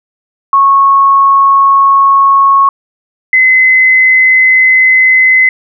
sine tone pair in turn, 1100 / 2041 Hz, C#6 / C7, -14 / -44 cents, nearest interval major seventh, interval 1070 cents, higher second, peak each -3 dBFS, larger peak neither, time 0.53-2.69 / 3.33-5.49 s, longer neither, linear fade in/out 2 ms, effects none

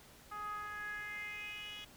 10% pulse tone with band-pass filter sweep, 417.7 Hz, G#4, 10 cents sharp, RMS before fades -44 dBFS, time 0.31-1.85 s, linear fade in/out 10 ms, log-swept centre 1100 to 3300 Hz, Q 5.7, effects pink hiss -59 dBFS RMS until 1.96 s

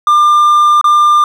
triangle tone with dropouts, 1197 Hz, D6, 33 cents sharp, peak -3 dBFS, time 0.07-1.24 s, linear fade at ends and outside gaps 2 ms, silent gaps 0.813-0.842 s, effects none

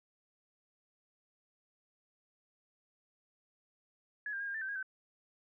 sine tone with pitch steps, 1690 / 1595 / 1629 / 1608 / 1772 / 1551 / 1634 / 1536 Hz, G#6 / G6 / G#6 / G6 / A6 / G6 / G#6 / G6, +30 / +30 / -34 / +44 / +12 / -19 / -29 / -36 cents, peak -36 dBFS, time 4.26-4.828 s, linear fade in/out 2 ms, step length 71 ms, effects none

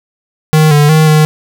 square tone with pitch steps, 155.5 / 147.3 / 156.6 / 154 Hz, D#3 / D3 / D#3 / D#3, -1 / +6 / +11 / -17 cents, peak -5 dBFS, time 0.53-1.25 s, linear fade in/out 0 ms, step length 180 ms, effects none

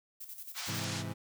violet noise with tremolo, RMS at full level -44 dBFS, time 0.2-0.85 s, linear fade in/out 10 ms, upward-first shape square, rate 11 Hz, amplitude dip 60%
white band-pass noise, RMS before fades -40 dBFS, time 0.54-1.04 s, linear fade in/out 50 ms, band 700 to 6900 Hz, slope 24 dB/octave
30% pulse chord, Ab augmented, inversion none, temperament equal, 103.83 / 130.81 / 164.81 Hz, Ab2 / C3 / E3, 0 / 0 / 0 cents, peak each -37 / -40 / -39 dBFS, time 0.67-1.14 s, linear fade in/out 20 ms
effects none

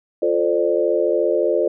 sine chord, D minor seventh, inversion first, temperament equal with one note detuned, 349.2 / 440 / 523.3 / 597.6 Hz, F4 / A4 / C5 / D5, 0 / 0 / 0 / +30 cents, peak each -21 dBFS, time 0.22-1.68 s, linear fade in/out 5 ms, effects none

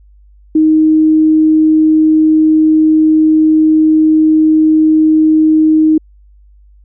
sine tone, 312.8 Hz, D#4, 9 cents sharp, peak -5 dBFS, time 0.55-5.98 s, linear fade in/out 5 ms, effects added 50 Hz sine -40 dBFS peak until 6.84 s

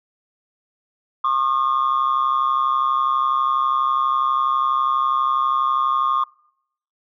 sine tone pair together, 1079.8 / 1212 Hz, C#6 / D#6, -46 / -46 cents, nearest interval major second, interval 200 cents, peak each -18 dBFS, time 1.24-6.24 s, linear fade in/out 5 ms, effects noise-tail reverb RT60 0.7 s tail -24 dB re dry + tanh soft clip ceiling -12 dBFS

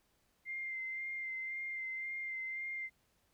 sine tone with vibrato, 2093 Hz, C7, in tune, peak -38 dBFS, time 0.45-2.9 s, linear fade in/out 50 ms, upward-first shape sine, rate 1.9 Hz, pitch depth 20 cents each way, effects pink hiss -75 dBFS RMS until 3.33 s

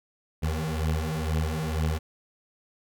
25% pulse beating tone pair, 77.78 / 79.88 Hz, D#2 / D#2, 0 / +46 cents, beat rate 2.1 Hz, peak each -25 / -25 dBFS, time 0.42-1.99 s, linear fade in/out 20 ms, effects none

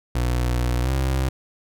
30% pulse tone with pitch glide, 60.9 to 66.03 Hz, B1 to C2, -24 to +16 cents, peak -17 dBFS, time 0.15-1.29 s, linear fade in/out 5 ms, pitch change +140 cents, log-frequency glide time 0.82-0.89 s, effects none

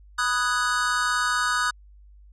square chord, G# minor seventh, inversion first, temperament equal, 987.8 / 1244.5 / 1480 / 1661.2 Hz, B5 / D#6 / F#6 / G#6, 0 / 0 / 0 / 0 cents, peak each -32 / -26 / -26 / -32 dBFS, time 0.18-1.71 s, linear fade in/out 10 ms, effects added 50 Hz sine -47 dBFS peak until 2.32 s + resampled to 22050 Hz

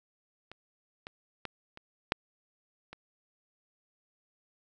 clicks, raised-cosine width 0.3 ms, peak -29 / -25 / -20 / -30 / -9 / -28 dBFS, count 6, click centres 0.516 / 1.069 / 1.453 / 1.774 / 2.121 / 2.93 s, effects none

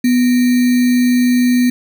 sine tone with sample-and-hold, 246.9 Hz, B3, in tune, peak -9 dBFS, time 0.04-1.7 s, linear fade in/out 5 ms, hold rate 2100 Hz, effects none

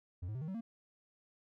triangle tone with pitch steps, 88.6 / 107.21 / 129.72 / 156.96 / 189.92 / 229.8 Hz, F2 / A2 / C3 / D#3 / F#3 / A#3, +25 / -44 / -15 / +15 / +45 / -25 cents, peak -36 dBFS, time 0.22-0.61 s, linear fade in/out 10 ms, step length 65 ms, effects none

